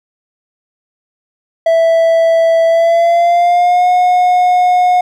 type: tone with pitch glide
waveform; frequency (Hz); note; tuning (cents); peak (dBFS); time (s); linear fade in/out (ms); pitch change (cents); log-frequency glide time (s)
triangle; 659.3 to 723.1; E5 to F#5; 0 to -40; -5; 1.66-5.01; 5; +160; 2.66-3.89
effects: none